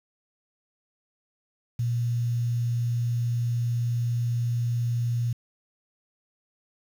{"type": "tone with quantisation", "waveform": "sine", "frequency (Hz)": 119.1, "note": "A#2", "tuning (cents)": 38, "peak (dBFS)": -23, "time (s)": [1.79, 5.33], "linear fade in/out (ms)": 5, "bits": 8, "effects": []}